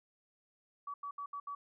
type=tone bursts at uneven times; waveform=sine; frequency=1141 Hz; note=C#6; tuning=50 cents sharp; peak=-39 dBFS; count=5; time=0.87-0.94 / 1.03-1.11 / 1.18-1.26 / 1.33-1.4 / 1.47-1.55 s; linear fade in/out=5 ms; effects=none